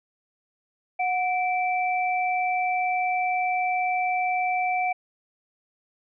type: tone pair together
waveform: sine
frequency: 732.5 / 2329 Hz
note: F#5 / D7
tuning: -18 / -15 cents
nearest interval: octave + minor sixth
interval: 2003 cents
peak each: -23 / -28 dBFS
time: 0.99-4.93 s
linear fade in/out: 10 ms
effects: none